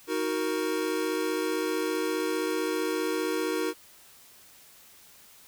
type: chord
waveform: square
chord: D# minor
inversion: none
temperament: equal with one note detuned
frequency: 314.7 / 370 / 466.2 Hz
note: D#4 / F#4 / A#4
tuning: +20 / 0 / 0 cents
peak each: -32 dBFS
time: 0.07-3.74 s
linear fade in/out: 50 ms
effects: white hiss -54 dBFS RMS until 5.47 s